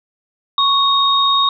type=tone pair together; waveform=sine; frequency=1108.7 / 3732 Hz; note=C#6 / A#7; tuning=0 / +1 cents; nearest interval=octave + major sixth; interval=2101 cents; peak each=-14 dBFS; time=0.58-1.49 s; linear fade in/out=2 ms; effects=none